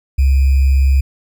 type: tone with sample-and-hold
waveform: sine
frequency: 67.5 Hz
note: C#2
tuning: 45 cents flat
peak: -8 dBFS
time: 0.18-1.01 s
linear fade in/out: 10 ms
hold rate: 2450 Hz
effects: none